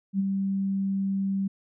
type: tone with ADSR envelope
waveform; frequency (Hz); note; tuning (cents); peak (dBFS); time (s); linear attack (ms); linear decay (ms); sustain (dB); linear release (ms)
sine; 194.9; G3; -10; -20; 0.13-1.48; 62; 24; -4; 10
effects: none